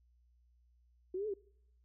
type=exponential two-way sweep; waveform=sine; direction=up then down; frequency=356.9 to 440 to 374.1 Hz; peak=-35 dBFS; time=1.14-1.34 s; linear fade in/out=5 ms; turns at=1.27 s; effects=noise-tail reverb RT60 0.7 s tail -23 dB re dry + added 60 Hz sine -66 dBFS peak until 1.84 s

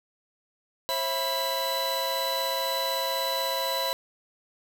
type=tone cluster; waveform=45% pulse; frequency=538 / 663 / 986 / 3980 Hz; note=C5 / E5 / B5 / B7; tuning=+48 / +10 / -3 / +13 cents; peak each=-32 / -34 / -31 / -31 dBFS; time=0.89-3.93 s; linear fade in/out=0 ms; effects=none

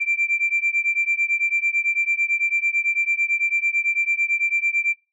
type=beating tone pair; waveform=sine; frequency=2351 / 2360 Hz; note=D7 / D7; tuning=+1 / +8 cents; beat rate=9 Hz; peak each=-21 dBFS; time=0-4.94 s; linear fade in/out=20 ms; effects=noise-tail reverb RT60 0.3 s tail -26 dB re dry + tanh soft clip ceiling -12 dBFS

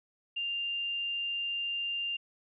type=tone; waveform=sine; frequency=2794 Hz; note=F7; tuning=in tune; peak=-31 dBFS; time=0.36-2.17 s; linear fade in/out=10 ms; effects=none

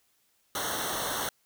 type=noise with comb filter; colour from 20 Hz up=pink; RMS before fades=-32 dBFS; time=0.55-1.29 s; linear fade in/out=2 ms; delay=0.41 ms; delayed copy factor=-0.95; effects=white hiss -70 dBFS RMS until 1.45 s

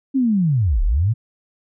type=linear two-way sweep; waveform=sine; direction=down then up; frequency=277.2 to 32.78 to 121.1 Hz; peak=-14 dBFS; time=0.14-1.14 s; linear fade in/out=20 ms; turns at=0.83 s; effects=none

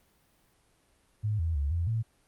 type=tone with pitch steps; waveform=sine; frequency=106.2 / 82 / 71.1 / 85 / 112.5 Hz; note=G#2 / E2 / C#2 / F2 / A2; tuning=+39 / -9 / +45 / -46 / +39 cents; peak=-26 dBFS; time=1.23-2.03 s; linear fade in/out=20 ms; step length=160 ms; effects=pink hiss -67 dBFS RMS until 2.27 s + Opus 32 kbps

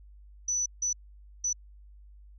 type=tone bursts at uneven times; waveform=sine; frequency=5960 Hz; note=F#8; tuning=12 cents sharp; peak=-26 dBFS; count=3; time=0.48-0.66 / 0.82-0.93 / 1.44-1.53 s; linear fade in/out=5 ms; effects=added 50 Hz sine -49 dBFS peak until 2.38 s

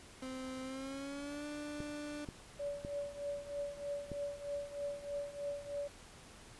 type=tone with pitch glide; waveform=30% pulse; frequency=260 to 295.2 Hz; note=C4 to D4; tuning=-11 to +9 cents; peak=-39 dBFS; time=0.22-2.25 s; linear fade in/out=5 ms; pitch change=+220 cents; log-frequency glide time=0.62-1.46 s
type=clicks; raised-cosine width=3 ms; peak=-29 dBFS; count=4; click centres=1.804 / 2.288 / 2.849 / 4.117 s
type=tone with tremolo; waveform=sine; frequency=573 Hz; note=D5; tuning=43 cents flat; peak=-35 dBFS; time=2.59-5.88 s; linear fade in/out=10 ms; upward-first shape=triangle; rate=3.2 Hz; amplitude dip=85%
effects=pink hiss -56 dBFS RMS until 6.59 s + resampled to 24000 Hz

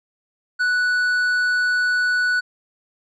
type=tone with tanh clipping; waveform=sine; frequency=1480 Hz; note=F#6; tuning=in tune; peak=-18 dBFS; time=0.59-2.41 s; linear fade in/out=20 ms; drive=7 dB; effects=none

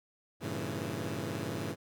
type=chord; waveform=15% pulse; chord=G diminished seventh; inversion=none; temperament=equal with one note detuned; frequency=98 / 114.47 / 138.59 / 164.81 Hz; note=G2 / Bb2 / Db3 / Fb3; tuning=0 / -31 / 0 / 0 cents; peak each=-34 dBFS; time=0.4-1.76 s; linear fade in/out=50 ms; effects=none

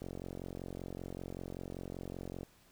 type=click train; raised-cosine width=2 ms; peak=-29 dBFS; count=110; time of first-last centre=0.02-2.432 s; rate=45.2 Hz; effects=pink hiss -65 dBFS RMS until 2.71 s

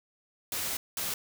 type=noise bursts at uneven times; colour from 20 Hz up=white; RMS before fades=-33 dBFS; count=2; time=0.52-0.77 / 0.97-1.14 s; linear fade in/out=2 ms; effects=none

